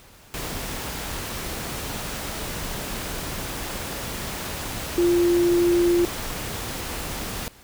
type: tone in noise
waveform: sine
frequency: 347.5 Hz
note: F4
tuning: 9 cents flat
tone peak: -16 dBFS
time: 4.98-6.05 s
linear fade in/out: 0 ms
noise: pink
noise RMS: -31 dBFS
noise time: 0.34-7.48 s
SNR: +12 dB
effects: pink hiss -50 dBFS RMS until 7.63 s